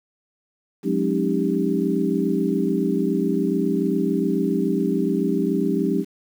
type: tone cluster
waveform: sine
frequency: 180.7 / 207.8 / 270.3 / 310.8 / 394.4 Hz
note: F#3 / G#3 / C#4 / D#4 / G4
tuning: -41 / +1 / -44 / -2 / +11 cents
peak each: -25 dBFS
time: 0.83-6.05 s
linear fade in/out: 50 ms
effects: 8-bit